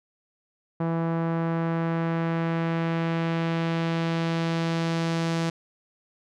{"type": "tone with low-pass filter sweep", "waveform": "sawtooth", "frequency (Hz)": 165.5, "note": "E3", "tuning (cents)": 7, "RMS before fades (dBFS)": -26, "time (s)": [0.8, 5.5], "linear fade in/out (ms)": 5, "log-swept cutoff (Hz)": [1100, 6200], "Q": 1, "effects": []}